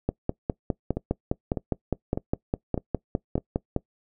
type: two click trains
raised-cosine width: 2 ms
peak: -10 / -14 dBFS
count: 19 / 5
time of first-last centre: 0.09-3.763 / 0.97-3.38 s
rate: 4.9 / 1.66 Hz
effects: noise-tail reverb RT60 0.1 s tail -22 dB re dry